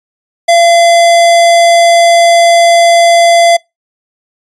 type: tone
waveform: square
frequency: 682 Hz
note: F5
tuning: 41 cents flat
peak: -4 dBFS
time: 0.48-3.57 s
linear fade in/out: 10 ms
effects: noise-tail reverb RT60 0.2 s tail -25 dB re dry + resampled to 22050 Hz